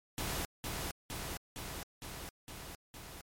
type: noise with echo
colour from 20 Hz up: pink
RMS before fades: -37 dBFS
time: 0.18-0.45 s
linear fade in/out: 0 ms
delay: 460 ms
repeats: 6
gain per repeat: -2 dB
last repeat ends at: 3.21 s
effects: MP3 64 kbps